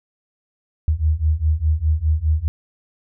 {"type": "beating tone pair", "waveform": "sine", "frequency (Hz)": [75.5, 80.4], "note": ["D2", "E2"], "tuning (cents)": [48, -43], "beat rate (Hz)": 4.9, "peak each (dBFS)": [-19, -18], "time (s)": [0.88, 2.48], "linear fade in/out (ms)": 0, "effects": []}